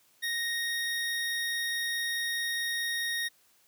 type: tone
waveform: 25% pulse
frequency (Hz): 1864.7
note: A#6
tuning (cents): 0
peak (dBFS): -26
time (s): 0.22-3.29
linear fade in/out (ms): 20
effects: white hiss -65 dBFS RMS until 3.67 s + high-pass 80 Hz 12 dB/octave